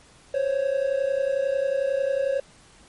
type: tone pair together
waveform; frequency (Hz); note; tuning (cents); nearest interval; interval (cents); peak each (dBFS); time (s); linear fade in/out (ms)
triangle; 523.3 / 554.4; C5 / C#5; 0 / 0; minor second; 100; -24 / -21; 0.34-2.4; 5
effects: pink hiss -53 dBFS RMS until 2.88 s + MP3 48 kbps